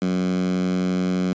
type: tone with high-pass filter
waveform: 10% pulse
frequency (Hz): 91.5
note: F#2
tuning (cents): -19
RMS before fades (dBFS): -22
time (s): 0.02-1.33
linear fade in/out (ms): 0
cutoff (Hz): 200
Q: 6.6
effects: resampled to 16000 Hz